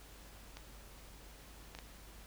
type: clicks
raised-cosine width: 0.2 ms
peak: -29 dBFS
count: 3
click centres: 0.57 / 1.75 / 1.788 s
effects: added 50 Hz sine -55 dBFS peak until 2.26 s + pink hiss -57 dBFS RMS until 2.26 s